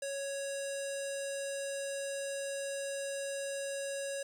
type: tone with low-pass filter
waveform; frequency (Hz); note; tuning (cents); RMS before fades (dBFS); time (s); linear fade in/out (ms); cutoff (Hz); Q
square; 554.4; C#5; 0; -38; 0.02-4.23; 5; 8500; 4.4
effects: 10-bit